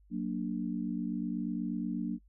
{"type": "chord", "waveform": "sine", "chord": "Gb augmented", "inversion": "none", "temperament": "equal", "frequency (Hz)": [185, 233.1, 293.7], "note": ["Gb3", "Bb3", "D4"], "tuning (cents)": [0, 0, 0], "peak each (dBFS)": [-36, -35, -37], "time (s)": [0.1, 2.19], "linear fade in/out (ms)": 50, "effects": ["noise-tail reverb RT60 0.1 s tail -26 dB re dry", "added 50 Hz sine -59 dBFS peak until 2.28 s"]}